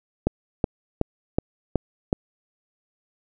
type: click train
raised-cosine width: 2 ms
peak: -6 dBFS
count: 6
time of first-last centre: 0.27-2.129 s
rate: 2.69 Hz
effects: none